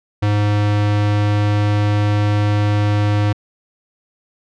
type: tone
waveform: square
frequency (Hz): 103.83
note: G#2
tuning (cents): 0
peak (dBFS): -14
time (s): 0.22-3.33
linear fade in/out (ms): 10
effects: low-pass 4000 Hz 12 dB/octave